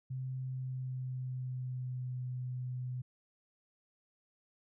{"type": "tone with pitch glide", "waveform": "sine", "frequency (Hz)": [130, 126.08], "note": ["C3", "B2"], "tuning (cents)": [-11, 36], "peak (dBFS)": -36, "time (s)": [0.1, 3.02], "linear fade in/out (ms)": 10, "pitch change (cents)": -53, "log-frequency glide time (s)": [0.37, 2.21], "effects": []}